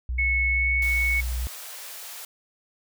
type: tone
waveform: sine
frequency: 61.74 Hz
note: B1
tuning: in tune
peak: -25 dBFS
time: 0.09-1.47 s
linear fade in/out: 0 ms
type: tone with pitch glide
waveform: sine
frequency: 2200 to 2214 Hz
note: C#7 to C#7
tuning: -14 to -3 cents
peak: -21 dBFS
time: 0.18-1.21 s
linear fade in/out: 10 ms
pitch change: +11 cents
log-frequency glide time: 0.5-0.7 s
type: high-pass noise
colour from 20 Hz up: white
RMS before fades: -39 dBFS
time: 0.82-2.25 s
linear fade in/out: 2 ms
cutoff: 490 Hz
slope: 24 dB/octave
effects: none